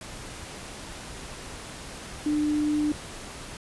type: tone in noise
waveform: sine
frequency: 299.2 Hz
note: D4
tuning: 32 cents sharp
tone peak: -22 dBFS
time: 2.26-2.92 s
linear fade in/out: 2 ms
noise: pink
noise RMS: -40 dBFS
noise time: 0.01-3.57 s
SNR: +15 dB
effects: resampled to 24000 Hz